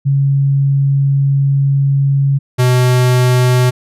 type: tone pair in turn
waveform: sine / square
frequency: 138.6 / 125.46 Hz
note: C#3 / B2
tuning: 0 / +28 cents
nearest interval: major second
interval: 172 cents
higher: first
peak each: -9 dBFS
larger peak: neither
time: 0.05-2.39 / 2.58-3.71 s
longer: first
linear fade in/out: 20 ms
effects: resampled to 32000 Hz